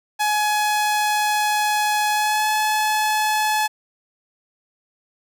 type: tone with pitch glide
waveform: sawtooth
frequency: 843 to 856.3 Hz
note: G#5 to A5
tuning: +26 to -47 cents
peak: -14 dBFS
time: 0.19-3.68 s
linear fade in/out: 20 ms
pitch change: +27 cents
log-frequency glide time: 2.11-2.48 s
effects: none